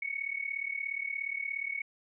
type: tone with amplitude modulation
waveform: sine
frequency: 2220 Hz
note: C#7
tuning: 2 cents sharp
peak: -29 dBFS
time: 0.02-1.82 s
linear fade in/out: 5 ms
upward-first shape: sine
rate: 37 Hz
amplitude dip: 85%
effects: none